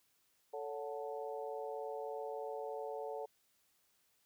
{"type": "harmonic tone with a mistuned harmonic", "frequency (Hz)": 146.83, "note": "D3", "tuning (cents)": 0, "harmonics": [3, 4, 5, 6], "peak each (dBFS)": [-43, -45, -47, -49], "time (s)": [0.53, 3.26], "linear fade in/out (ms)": 10, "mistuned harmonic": 4, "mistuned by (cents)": -71, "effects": ["white hiss -75 dBFS RMS until 4.25 s"]}